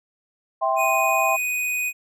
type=chord; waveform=sine; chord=C major; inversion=first; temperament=just; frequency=654.1 / 784.9 / 1046.5 Hz; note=E5 / G5 / C6; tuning=-14 / +2 / 0 cents; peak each=-23 dBFS; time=0.61-1.37 s; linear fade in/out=20 ms
type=tone; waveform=square; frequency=2489 Hz; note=D#7; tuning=in tune; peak=-23 dBFS; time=0.76-1.93 s; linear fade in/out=50 ms
effects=none